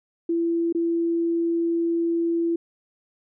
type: tone with dropouts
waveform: sine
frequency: 336.1 Hz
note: E4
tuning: 34 cents sharp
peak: -20 dBFS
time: 0.29-2.56 s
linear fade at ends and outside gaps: 5 ms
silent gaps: 0.726-0.748 s
effects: none